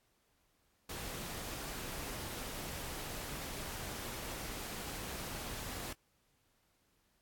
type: noise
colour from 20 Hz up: pink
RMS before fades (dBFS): -43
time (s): 0.89-5.93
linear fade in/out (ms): 5
effects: pink hiss -75 dBFS RMS until 7.21 s + AAC 64 kbps